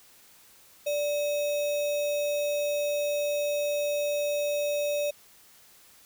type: tone with sample-and-hold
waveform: sine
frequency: 585 Hz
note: D5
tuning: 7 cents flat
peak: -25 dBFS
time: 0.86-5.11 s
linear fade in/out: 10 ms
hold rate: 3150 Hz
effects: white hiss -56 dBFS RMS until 6.05 s